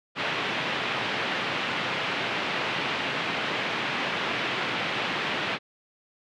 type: band-pass noise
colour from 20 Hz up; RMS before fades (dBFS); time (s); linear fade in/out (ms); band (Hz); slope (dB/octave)
white; -29; 0.15-5.59; 50; 120 to 3100; 24
effects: none